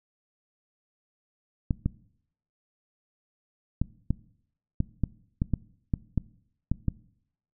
clicks, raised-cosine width 5 ms, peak -12 dBFS, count 12, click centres 1.708 / 1.86 / 3.816 / 4.106 / 4.804 / 5.037 / 5.419 / 5.537 / 5.938 / 6.177 / 6.716 / 6.883 s, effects noise-tail reverb RT60 0.7 s tail -21 dB re dry

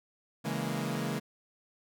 sawtooth chord, A# half-diminished seventh, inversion first, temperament equal, 138.59 / 164.81 / 207.7 / 233.1 Hz, C#3 / E3 / G#3 / A#3, 0 / 0 / 0 / 0 cents, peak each -33 dBFS, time 0.44-1.2 s, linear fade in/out 20 ms, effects none

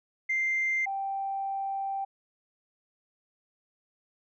sine tone pair in turn, 2091 / 783.2 Hz, C7 / G5, -2 / -2 cents, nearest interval octave + perfect fourth, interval 1700 cents, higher first, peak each -24 / -29 dBFS, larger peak first, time 0.29-0.86 / 0.86-2.05 s, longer second, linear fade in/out 10 ms, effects tanh soft clip ceiling -21 dBFS

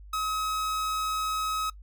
45% pulse tone, 1275 Hz, D#6, 42 cents sharp, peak -27 dBFS, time 0.13-1.7 s, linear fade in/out 5 ms, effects noise-tail reverb RT60 0.1 s tail -21 dB re dry + added 50 Hz sine -44 dBFS peak until 1.82 s

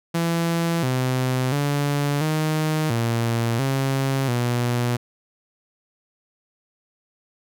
sawtooth tone with pitch steps, 167.8 / 128.4 / 143.7 / 155.5 / 116.3 / 135.2 / 121.2 Hz, E3 / C3 / D3 / D#3 / A#2 / C#3 / B2, +31 / -32 / -37 / -1 / -4 / -43 / -32 cents, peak -16 dBFS, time 0.14-4.97 s, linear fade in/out 10 ms, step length 690 ms, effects none

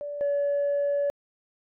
sine tone pair in turn, 580 / 570.7 Hz, D5 / D5, -22 / -50 cents, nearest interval unison, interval 28 cents, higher first, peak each -31 / -21 dBFS, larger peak second, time 0.01-0.21 / 0.21-1.1 s, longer second, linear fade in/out 0 ms, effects tanh soft clip ceiling -20 dBFS

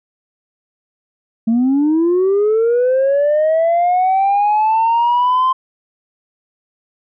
sine linear sweep, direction up, 220.6 to 1046.5 Hz, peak -9 dBFS, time 1.47-5.53 s, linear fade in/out 10 ms, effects tanh soft clip ceiling -9 dBFS

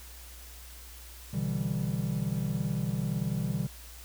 triangle chord, E minor seventh, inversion second, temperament equal with one note detuned, 125.7 / 146.83 / 164.81 / 196 Hz, B2 / D3 / E3 / G3, +31 / 0 / 0 / 0 cents, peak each -32 dBFS, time 1.33-3.67 s, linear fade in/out 10 ms, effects added 60 Hz sine -47 dBFS peak until 4.04 s + white hiss -50 dBFS RMS until 4.04 s

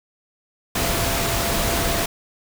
sine tone in noise, 679 Hz, F5, 49 cents flat, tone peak -29 dBFS, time 0.75-2.06 s, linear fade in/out 5 ms, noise pink, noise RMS -22 dBFS, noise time 0.75-2.06 s, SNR -10 dB, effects none

